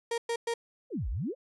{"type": "tone bursts", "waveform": "35% pulse", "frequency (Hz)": 466.2, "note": "A#4", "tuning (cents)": 0, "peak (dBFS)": -27, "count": 3, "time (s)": [0.11, 0.54], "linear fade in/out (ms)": 5, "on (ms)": 70, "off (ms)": 110}
{"type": "exponential two-way sweep", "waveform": "sine", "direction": "down then up", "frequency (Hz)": [587.3, 45, 587.3], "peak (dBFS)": -30, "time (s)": [0.9, 1.35], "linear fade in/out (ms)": 50, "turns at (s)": 1.09}
{"effects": ["resampled to 24000 Hz"]}